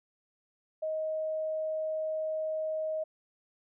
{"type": "tone", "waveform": "sine", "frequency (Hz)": 628, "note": "D#5", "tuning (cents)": 16, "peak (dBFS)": -30, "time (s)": [0.82, 3.04], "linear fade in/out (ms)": 10, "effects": []}